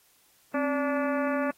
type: harmonic tone with a mistuned harmonic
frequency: 289.2 Hz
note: D4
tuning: 27 cents flat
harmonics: 1 / 2 / 3 / 4 / 5 / 6 / 7 / 8 / 9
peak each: -28 / -29 / -38 / -35 / -37 / -39 / -45 / -47 / -48 dBFS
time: 0.54-1.51 s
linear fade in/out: 5 ms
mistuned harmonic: 1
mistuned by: -140 cents
effects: white hiss -63 dBFS RMS until 1.57 s + AAC 48 kbps